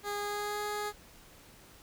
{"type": "tone with pitch glide", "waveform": "15% pulse", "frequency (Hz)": [410, 416.7], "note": ["G#4", "G#4"], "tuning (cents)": [-22, 6], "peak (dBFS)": -27, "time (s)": [0.03, 0.93], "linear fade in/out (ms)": 50, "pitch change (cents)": 28, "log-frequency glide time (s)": [0.18, 0.62], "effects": ["pink hiss -56 dBFS RMS until 1.82 s"]}